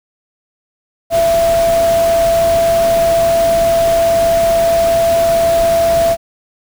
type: tone in noise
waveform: sine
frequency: 670 Hz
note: E5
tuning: 28 cents sharp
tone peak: -9 dBFS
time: 1.1-6.17 s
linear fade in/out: 50 ms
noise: pink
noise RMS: -23 dBFS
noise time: 1.1-6.17 s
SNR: +11 dB
effects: none